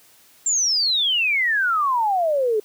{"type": "exponential sweep", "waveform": "sine", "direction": "down", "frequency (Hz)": [7459, 412.1], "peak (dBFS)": -17, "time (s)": [0.46, 2.6], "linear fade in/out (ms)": 5, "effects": ["white hiss -53 dBFS RMS until 2.64 s", "high-pass 80 Hz 12 dB/octave"]}